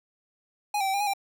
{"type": "tone with pitch steps", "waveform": "square", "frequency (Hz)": [829, 778, 771, 802, 829, 792], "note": ["G#5", "G5", "G5", "G5", "G#5", "G5"], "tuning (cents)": [-3, -13, -29, 39, -3, 18], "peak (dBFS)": -25, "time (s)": [0.74, 1.136], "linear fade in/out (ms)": 5, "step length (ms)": 66, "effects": []}